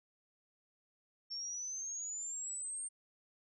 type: exponential sweep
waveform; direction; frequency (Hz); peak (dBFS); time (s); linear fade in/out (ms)
sine; up; 5420 to 8760; -39; 1.3-2.89; 20
effects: none